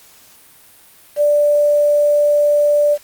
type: tone with quantisation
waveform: sine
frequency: 587.3 Hz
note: D5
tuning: in tune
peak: -10 dBFS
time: 1.16-2.98 s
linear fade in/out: 50 ms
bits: 6
effects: white hiss -46 dBFS RMS until 3.03 s + Opus 48 kbps